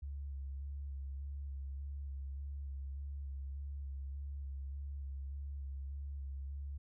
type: tone with vibrato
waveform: sine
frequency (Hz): 69.3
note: C#2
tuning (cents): 0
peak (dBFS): -40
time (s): 0.02-6.78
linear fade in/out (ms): 10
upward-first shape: square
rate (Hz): 1.7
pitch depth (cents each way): 24
effects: none